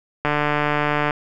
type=click train; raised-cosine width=0.5 ms; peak=-5 dBFS; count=128; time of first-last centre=0.25-1.108 s; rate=148 Hz; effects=none